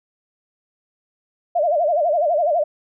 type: tone with vibrato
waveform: sine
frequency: 642 Hz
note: E5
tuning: 46 cents flat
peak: -15 dBFS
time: 1.55-2.64 s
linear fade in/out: 10 ms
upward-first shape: sine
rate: 12 Hz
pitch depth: 180 cents each way
effects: none